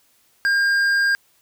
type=tone with hard clipping; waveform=triangle; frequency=1607 Hz; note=G6; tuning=43 cents sharp; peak=-17 dBFS; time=0.45-1.15 s; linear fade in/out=0 ms; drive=10 dB; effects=white hiss -60 dBFS RMS until 1.41 s